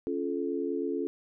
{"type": "chord", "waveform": "sine", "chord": "Db augmented", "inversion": "none", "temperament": "just", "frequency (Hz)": [277.2, 346.5, 433.1], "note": ["Db4", "F4", "A4"], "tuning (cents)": [0, -14, -27], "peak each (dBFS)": -33, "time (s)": [0.07, 1.07], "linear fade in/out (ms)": 0, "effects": []}